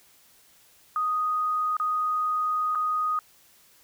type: tone with dropouts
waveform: sine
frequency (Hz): 1244.5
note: D#6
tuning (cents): 0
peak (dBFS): -23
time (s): 0.96-3.19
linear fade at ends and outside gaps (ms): 1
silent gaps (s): 1.768-1.799 / 2.75-2.755
effects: white hiss -58 dBFS RMS until 3.83 s